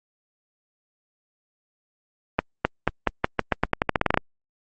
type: accelerating click train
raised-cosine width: 0.5 ms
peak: -3 dBFS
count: 17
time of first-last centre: 2.39-4.175 s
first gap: 260 ms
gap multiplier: 0.87
effects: Opus 24 kbps